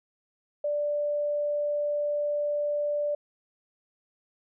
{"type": "tone", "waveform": "sine", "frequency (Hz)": 587.3, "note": "D5", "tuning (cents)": 0, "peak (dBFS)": -25, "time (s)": [0.64, 3.15], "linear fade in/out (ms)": 5, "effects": []}